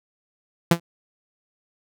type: tone with exponential decay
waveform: sawtooth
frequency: 169.8 Hz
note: F3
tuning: 48 cents flat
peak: -7 dBFS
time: 0.71-0.8 s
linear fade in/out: 5 ms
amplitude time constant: 18 ms
effects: none